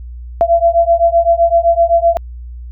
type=beating tone pair; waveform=sine; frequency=673 / 680.8 Hz; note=E5 / F5; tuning=+36 / -44 cents; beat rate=7.8 Hz; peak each=-11 dBFS; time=0.41-2.17 s; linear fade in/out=0 ms; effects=added 60 Hz sine -26 dBFS peak until 2.71 s